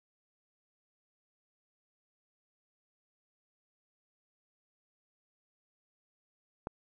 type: click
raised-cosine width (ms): 1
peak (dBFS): -22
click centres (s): 6.671
effects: none